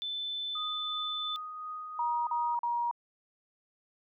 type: tone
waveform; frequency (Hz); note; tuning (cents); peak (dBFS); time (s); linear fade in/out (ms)
sine; 3520; A7; 0; -33; 0.02-1.36; 0
type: tone with tremolo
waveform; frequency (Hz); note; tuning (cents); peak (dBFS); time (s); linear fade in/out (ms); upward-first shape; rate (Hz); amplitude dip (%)
sine; 1244.5; D#6; 0; -36; 0.55-2.55; 5; triangle; 2.8; 35
type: tone bursts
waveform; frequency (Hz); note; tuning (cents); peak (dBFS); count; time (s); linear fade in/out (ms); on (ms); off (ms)
sine; 950; A#5; +33; -28; 3; 1.99-2.912; 2; 280; 41
effects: none